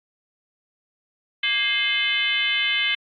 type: tone with frequency modulation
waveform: sine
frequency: 2573 Hz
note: E7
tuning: 43 cents flat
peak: -19 dBFS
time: 1.43-2.95 s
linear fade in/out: 5 ms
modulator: 469 Hz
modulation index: 1.8
effects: AAC 64 kbps